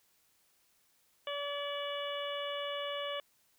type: harmonic tone with a mistuned harmonic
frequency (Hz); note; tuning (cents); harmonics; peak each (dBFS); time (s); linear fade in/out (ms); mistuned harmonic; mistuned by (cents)
573; D5; -43; 1 / 2 / 3 / 4 / 5 / 6; -38 / -42 / -47 / -47 / -42 / -46; 1.27-3.2; 2; 5; +41
effects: white hiss -71 dBFS RMS until 3.58 s